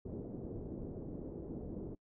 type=low-pass noise; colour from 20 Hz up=white; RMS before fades=-44 dBFS; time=0.05-1.95 s; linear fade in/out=5 ms; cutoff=420 Hz; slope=24 dB/octave; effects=noise-tail reverb RT60 0.1 s tail -25 dB re dry